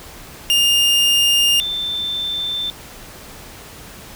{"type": "tone pair in turn", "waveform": ["40% pulse", "sine"], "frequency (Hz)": [2820, 3553], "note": ["F7", "A7"], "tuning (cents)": [16, 16], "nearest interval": "major third", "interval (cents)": 400, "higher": "second", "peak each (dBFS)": [-11, -20], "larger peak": "first", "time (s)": [[0.5, 1.6], [1.6, 2.7]], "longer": "neither", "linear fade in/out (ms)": 0, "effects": ["pink hiss -38 dBFS RMS until 4.15 s"]}